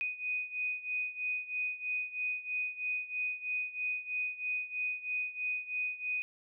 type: beating tone pair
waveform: sine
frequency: 2489 / 2492.1 Hz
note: D#7 / D#7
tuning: 0 / +2 cents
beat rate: 3.1 Hz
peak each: -35 / -38 dBFS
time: 0.01-6.22 s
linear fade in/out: 0 ms
effects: none